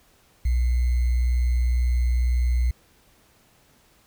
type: tone with sample-and-hold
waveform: sine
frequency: 61 Hz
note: B1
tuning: 21 cents flat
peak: -18 dBFS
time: 0.45-2.71 s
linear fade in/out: 5 ms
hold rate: 2100 Hz
effects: pink hiss -59 dBFS RMS until 4.06 s